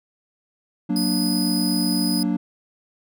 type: chord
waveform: triangle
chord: Gb augmented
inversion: none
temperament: equal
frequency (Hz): 185 / 233.1 / 293.7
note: Gb3 / Bb3 / D4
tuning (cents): 0 / 0 / 0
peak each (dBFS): -22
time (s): 0.89-2.37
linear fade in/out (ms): 10
type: tone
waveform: sawtooth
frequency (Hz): 4987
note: D#8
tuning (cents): +3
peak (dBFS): -22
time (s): 0.96-2.23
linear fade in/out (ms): 2
effects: none